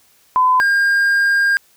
sine / triangle tone pair in turn, 1014 / 1609.6 Hz, B5 / G6, +45 / +45 cents, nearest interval minor sixth, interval 800 cents, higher second, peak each -10 dBFS, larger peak neither, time 0.36-0.6 / 0.6-1.57 s, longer second, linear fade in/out 0 ms, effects white hiss -54 dBFS RMS until 1.76 s

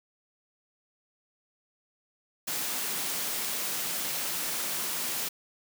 white high-pass noise, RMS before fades -32 dBFS, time 2.47-5.29 s, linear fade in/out 10 ms, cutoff 130 Hz, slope 48 dB/octave, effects none

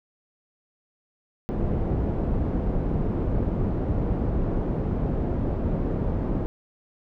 pink low-pass noise, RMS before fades -25 dBFS, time 1.49-6.46 s, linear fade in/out 0 ms, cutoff 450 Hz, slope 12 dB/octave, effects none

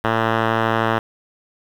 5% pulse tone with low-pass filter, 112.8 Hz, A2, 44 cents sharp, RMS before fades -19 dBFS, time 0.04-0.99 s, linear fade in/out 5 ms, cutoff 2100 Hz, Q 1.6, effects 7-bit

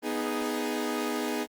sawtooth chord, G# minor, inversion first, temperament equal, 246.9 / 311.1 / 415.3 Hz, B3 / D#4 / G#4, 0 / 0 / 0 cents, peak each -29 dBFS, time 0.02-1.47 s, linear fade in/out 50 ms, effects Opus 24 kbps

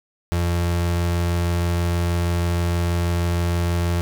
35% pulse tone, 86.3 Hz, F2, 20 cents flat, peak -17 dBFS, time 0.32-4.01 s, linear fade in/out 0 ms, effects none

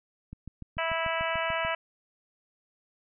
click train, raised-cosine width 5 ms, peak -28 dBFS, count 10, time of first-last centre 0.33-1.65 s, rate 6.82 Hz
harmonic tone, 328 Hz, E4, 9 cents flat, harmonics 2 / 3 / 4 / 5 / 6 / 7 / 8 / 9, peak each -32 / -34 / -35 / -36 / -37 / -37 / -38 / -39 dBFS, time 0.78-1.75 s, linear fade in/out 5 ms
effects none

